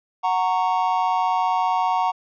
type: chord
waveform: triangle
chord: F# major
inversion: none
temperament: just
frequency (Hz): 740 / 925 / 1110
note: F#5 / A#5 / C#6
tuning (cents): 0 / -14 / +2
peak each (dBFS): -20 / -20 / -24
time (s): 0.23-2.12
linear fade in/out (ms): 20
effects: resampled to 16000 Hz